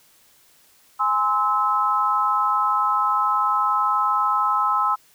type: chord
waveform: sine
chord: Ab augmented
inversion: none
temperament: just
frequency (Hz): 830.6 / 1038.3 / 1297.8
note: Ab5 / C6 / E6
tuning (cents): 0 / -14 / -27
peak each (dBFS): -25 / -22 / -20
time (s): 0.99-4.96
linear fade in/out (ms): 20
effects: white hiss -56 dBFS RMS until 5.14 s